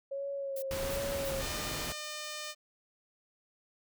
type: tone with vibrato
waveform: sine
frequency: 548 Hz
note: C#5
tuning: 20 cents flat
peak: -34 dBFS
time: 0.11-1.42 s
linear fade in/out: 10 ms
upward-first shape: sine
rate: 1.3 Hz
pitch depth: 34 cents each way
type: noise bursts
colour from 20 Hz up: violet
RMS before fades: -43 dBFS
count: 3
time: 0.56-1.309 s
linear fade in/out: 5 ms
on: 63 ms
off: 280 ms
type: noise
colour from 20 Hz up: pink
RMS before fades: -38 dBFS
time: 0.71-1.92 s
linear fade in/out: 0 ms
type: tone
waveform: 5% pulse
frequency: 605 Hz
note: D#5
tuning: 49 cents flat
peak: -27 dBFS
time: 1.38-2.55 s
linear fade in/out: 50 ms
effects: none